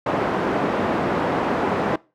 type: band-pass noise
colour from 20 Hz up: pink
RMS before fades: -22 dBFS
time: 0.06-1.96 s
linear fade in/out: 5 ms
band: 220 to 1200 Hz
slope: 12 dB/octave
effects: noise-tail reverb RT60 0.3 s tail -22 dB re dry